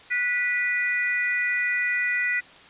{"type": "harmonic tone", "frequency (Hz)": 490.5, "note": "B4", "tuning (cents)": -12, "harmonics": [3, 4, 5], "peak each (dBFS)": [-30, -23, -30], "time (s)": [0.1, 2.41], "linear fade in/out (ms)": 20, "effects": ["white hiss -48 dBFS RMS until 2.69 s", "resampled to 8000 Hz"]}